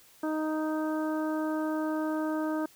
harmonic tone, 311.1 Hz, D#4, in tune, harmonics 1 / 2 / 3 / 4 / 5, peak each -29 / -35 / -39 / -41 / -43 dBFS, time 0.23-2.66 s, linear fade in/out 5 ms, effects white hiss -58 dBFS RMS until 2.75 s

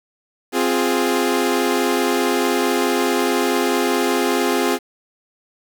sawtooth chord, F minor, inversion second, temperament equal with one note detuned, 261.6 / 350.6 / 415.3 Hz, C4 / F4 / Ab4, 0 / +7 / 0 cents, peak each -17 dBFS, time 0.52-4.79 s, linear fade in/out 50 ms, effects 7-bit

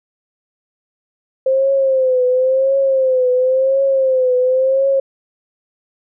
sine tone with vibrato, 523.3 Hz, C5, in tune, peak -11 dBFS, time 1.46-5 s, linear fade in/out 5 ms, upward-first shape triangle, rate 0.95 Hz, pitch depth 82 cents each way, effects none

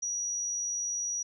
sine tone, 5800 Hz, F#8, 35 cents flat, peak -30 dBFS, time 0.02-1.23 s, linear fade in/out 10 ms, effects none

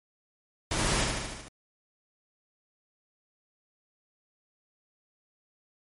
pink noise with echo, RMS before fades -29 dBFS, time 0.71-1.04 s, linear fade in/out 2 ms, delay 74 ms, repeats 6, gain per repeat -3 dB, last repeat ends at 1.484 s, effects MP3 48 kbps

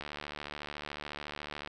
click train, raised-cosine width 0.3 ms, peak -23 dBFS, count 124, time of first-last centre 0.01-1.674 s, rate 73.9 Hz, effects none

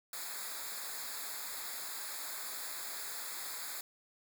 white noise with comb filter, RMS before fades -42 dBFS, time 0.13-3.81 s, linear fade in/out 2 ms, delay 0.34 ms, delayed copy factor -1, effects none

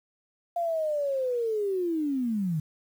sine linear sweep, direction down, 698.5 to 147.8 Hz, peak -25 dBFS, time 0.56-2.6 s, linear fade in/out 5 ms, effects 9-bit

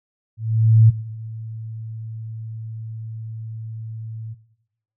sine tone with ADSR envelope, 111.5 Hz, A2, 23 cents sharp, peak -7 dBFS, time 0.37-4.35 s, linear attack 520 ms, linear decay 17 ms, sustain -22 dB, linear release 26 ms, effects noise-tail reverb RT60 0.9 s tail -18 dB re dry

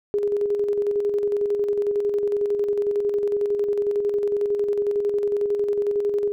sine tone with tremolo, 410.1 Hz, G#4, 22 cents flat, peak -18 dBFS, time 0.14-6.32 s, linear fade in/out 0 ms, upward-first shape square, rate 11 Hz, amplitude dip 40%, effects none

